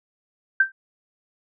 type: tone with exponential decay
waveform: sine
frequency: 1564 Hz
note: G6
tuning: 4 cents flat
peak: -10 dBFS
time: 0.6-0.72 s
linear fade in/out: 5 ms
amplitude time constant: 25 ms
effects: none